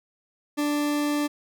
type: tone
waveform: 40% pulse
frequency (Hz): 293.7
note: D4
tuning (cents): 0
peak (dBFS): -22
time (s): 0.57-1.28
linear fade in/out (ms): 20
effects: none